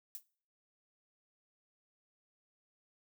violet noise with exponential decay, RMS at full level -39 dBFS, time 0.15-0.24 s, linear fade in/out 1 ms, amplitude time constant 18 ms, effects noise-tail reverb RT60 0.5 s tail -22 dB re dry

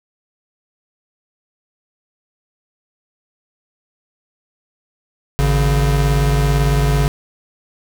square tone pair together, 52.98 / 141 Hz, G#1 / C#3, +35 / +30 cents, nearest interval octave + perfect fourth, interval 1695 cents, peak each -16 dBFS, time 5.39-7.08 s, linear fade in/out 0 ms, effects 8-bit

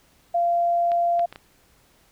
sine tone, 690 Hz, F5, 21 cents flat, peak -18 dBFS, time 0.34-1.26 s, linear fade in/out 10 ms
clicks, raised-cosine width 0.3 ms, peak -22 dBFS, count 4, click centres 0.918 / 1.194 / 1.326 / 1.359 s
effects pink hiss -59 dBFS RMS until 2.11 s

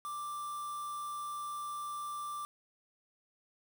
triangle tone with quantisation, 1178 Hz, D6, 5 cents sharp, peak -36 dBFS, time 0.05-2.45 s, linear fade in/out 0 ms, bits 8, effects none

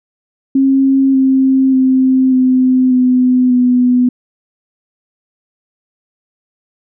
sine tone with pitch steps, 269.4 / 265.1 / 260.8 / 256.6 / 252.5 / 248.5 Hz, C#4 / C4 / C4 / C4 / B3 / B3, -49 / +23 / -5 / -34 / +39 / +11 cents, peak -7 dBFS, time 0.55-4.09 s, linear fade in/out 5 ms, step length 590 ms, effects none

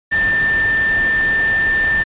sine tone in noise, 1788 Hz, A6, 27 cents sharp, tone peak -13 dBFS, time 0.11-2.04 s, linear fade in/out 20 ms, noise pink, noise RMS -27 dBFS, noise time 0.11-2.04 s, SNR +11 dB, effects resampled to 8000 Hz

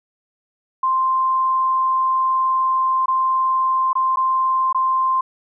sine tone with dropouts, 1046.5 Hz, C6, in tune, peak -15 dBFS, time 0.83-5.21 s, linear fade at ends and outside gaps 5 ms, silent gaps 3.059-3.081 / 3.931-3.953 / 4.16-4.17 / 4.728-4.746 s, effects none

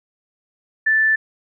sine tone, 1760 Hz, A6, in tune, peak -13 dBFS, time 0.86-1.16 s, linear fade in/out 10 ms, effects none

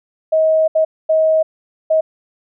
sine tone bursts at uneven times, 634 Hz, D#5, 32 cents sharp, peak -10 dBFS, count 4, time 0.32-0.68 / 0.75-0.85 / 1.09-1.43 / 1.9-2.01 s, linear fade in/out 10 ms, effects none

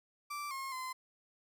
35% pulse tone with pitch steps, 1170 / 1075 / 1030 Hz, D6 / C6 / C6, -7 / +47 / -28 cents, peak -37 dBFS, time 0.3-0.93 s, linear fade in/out 10 ms, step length 210 ms, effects none

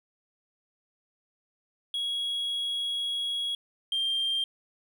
triangle tone pair in turn, 3322 / 3182 Hz, G#7 / G7, 0 / +25 cents, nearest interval minor second, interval 75 cents, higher first, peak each -26 / -23 dBFS, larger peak second, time 1.94-3.55 / 3.92-4.44 s, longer first, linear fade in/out 2 ms, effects tanh soft clip ceiling -21 dBFS

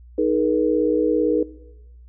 sine tone cluster, 311.5 / 422.3 / 480.1 Hz, D#4 / G#4 / B4, +2 / +29 / -49 cents, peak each -21 dBFS, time 0.18-1.43 s, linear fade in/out 5 ms, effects noise-tail reverb RT60 1.0 s tail -19 dB re dry + added 60 Hz sine -42 dBFS peak until 2.08 s

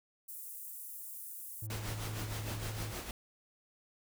pink high-pass noise, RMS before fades -46 dBFS, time 0.28-1.67 s, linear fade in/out 10 ms, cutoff 10000 Hz, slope 24 dB/octave
triangle tone, 107.3 Hz, A2, 43 cents flat, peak -37 dBFS, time 1.62-2.92 s, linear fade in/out 5 ms
pink noise with tremolo, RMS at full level -40 dBFS, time 1.7-3.11 s, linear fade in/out 2 ms, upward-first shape sine, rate 6.5 Hz, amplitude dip 55%
effects none

